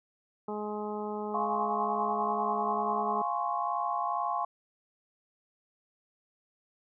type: harmonic tone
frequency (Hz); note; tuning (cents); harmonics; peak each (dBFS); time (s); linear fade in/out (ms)
210.2; G#3; +21; 1 / 2 / 3 / 4 / 5 / 6; -38 / -36 / -44 / -39 / -44 / -47; 0.48-3.22; 5
type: chord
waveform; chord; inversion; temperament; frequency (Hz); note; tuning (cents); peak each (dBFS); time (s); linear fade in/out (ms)
sine; Db major seventh; first; equal; 698.5 / 830.6 / 1046.5 / 1108.7; F5 / Ab5 / C6 / Db6; 0 / 0 / 0 / 0; -34; 1.34-4.45; 5
effects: none